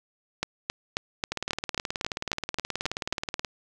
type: two click trains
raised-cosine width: 0.2 ms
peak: -9 / -12 dBFS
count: 11 / 41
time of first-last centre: 0.43-3.125 / 1.32-3.448 s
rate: 3.71 / 18.8 Hz
effects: none